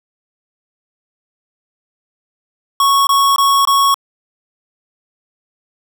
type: tone bursts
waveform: square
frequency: 1107 Hz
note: C#6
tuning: 3 cents flat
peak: -10 dBFS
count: 4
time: 2.8-3.943 s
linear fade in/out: 2 ms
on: 270 ms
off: 21 ms
effects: none